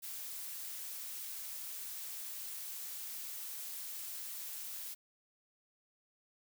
blue noise, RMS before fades -44 dBFS, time 0.02-4.95 s, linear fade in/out 20 ms, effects none

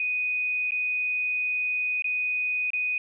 sine tone with dropouts, 2489 Hz, D#7, in tune, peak -24 dBFS, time 0-2.98 s, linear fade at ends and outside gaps 2 ms, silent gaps 0.708-0.719 / 2.022-2.043 / 2.704-2.733 s, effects none

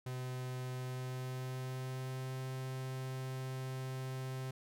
45% pulse tone with pitch glide, 127.5 to 130.71 Hz, C3 to C3, -44 to -1 cents, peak -39 dBFS, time 0.06-4.51 s, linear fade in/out 5 ms, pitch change +43 cents, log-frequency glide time 0.72-2.4 s, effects none

